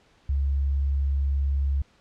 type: tone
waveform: sine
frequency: 69.3 Hz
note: C#2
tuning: in tune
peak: -21 dBFS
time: 0.29-1.82 s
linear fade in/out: 5 ms
effects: pink hiss -60 dBFS RMS until 2 s + low-pass 5000 Hz 12 dB/octave